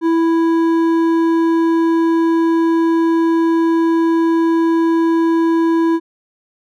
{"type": "tone with hard clipping", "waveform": "sine", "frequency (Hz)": 330, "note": "E4", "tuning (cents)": 2, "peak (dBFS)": -13, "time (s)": [0.01, 6], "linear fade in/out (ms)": 50, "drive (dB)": 8, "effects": []}